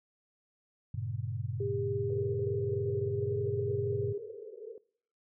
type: chord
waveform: sine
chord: G diminished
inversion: none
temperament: just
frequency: 98 / 117.6 / 141.12 Hz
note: G2 / Bb2 / Db3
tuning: 0 / +16 / +31 cents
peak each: -37 / -36 / -40 dBFS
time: 0.94-4.13 s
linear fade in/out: 5 ms
type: tone with pitch glide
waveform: sine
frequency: 400.9 to 406 Hz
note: G4 to G#4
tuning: +39 to -39 cents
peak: -32 dBFS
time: 1.6-4.18 s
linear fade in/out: 5 ms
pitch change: +22 cents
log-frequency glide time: 3.13-3.22 s
type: band-pass noise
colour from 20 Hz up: white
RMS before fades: -45 dBFS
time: 2.1-4.78 s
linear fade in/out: 2 ms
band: 410 to 470 Hz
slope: 96 dB/octave
effects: noise-tail reverb RT60 0.6 s tail -23 dB re dry